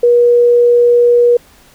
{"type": "tone", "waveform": "sine", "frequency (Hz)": 480.5, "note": "B4", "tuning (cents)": -48, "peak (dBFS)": -5, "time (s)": [0.03, 1.37], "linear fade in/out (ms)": 5, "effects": ["pink hiss -45 dBFS RMS until 1.74 s"]}